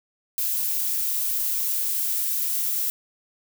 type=noise; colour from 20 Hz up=violet; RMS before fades=-25 dBFS; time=0.38-2.9 s; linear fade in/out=0 ms; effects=none